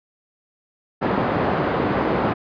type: band-pass noise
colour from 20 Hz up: pink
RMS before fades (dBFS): -21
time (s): 1.01-2.34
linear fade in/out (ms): 20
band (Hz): 160 to 1200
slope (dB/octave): 12
effects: resampled to 11025 Hz